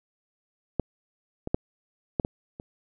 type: clicks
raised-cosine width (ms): 2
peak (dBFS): -10 / -18 / -8 / -10 / -15 / -25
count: 6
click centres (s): 0.797 / 1.474 / 1.545 / 2.198 / 2.249 / 2.599
effects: none